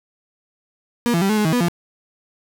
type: tone with pitch steps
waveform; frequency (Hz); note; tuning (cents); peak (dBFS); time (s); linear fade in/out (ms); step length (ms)
35% pulse; 238.8 / 169.3 / 195.3 / 214.7 / 211 / 159.7 / 245.2 / 172.1; A#3 / E3 / G3 / A3 / G#3 / D#3 / B3 / F3; +42 / +46 / -6 / -42 / +28 / +45 / -12 / -25; -14; 1.06-1.684; 0; 78
effects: none